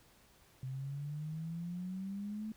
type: exponential sweep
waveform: sine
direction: up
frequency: 128.8 to 220 Hz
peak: -38 dBFS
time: 0.63-2.52 s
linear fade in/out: 2 ms
effects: pink hiss -65 dBFS RMS until 2.56 s